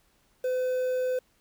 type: tone with quantisation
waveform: triangle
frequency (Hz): 508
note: B4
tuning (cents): +49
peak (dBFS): -23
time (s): 0.44-1.19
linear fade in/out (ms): 5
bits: 8
effects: pink hiss -67 dBFS RMS until 1.4 s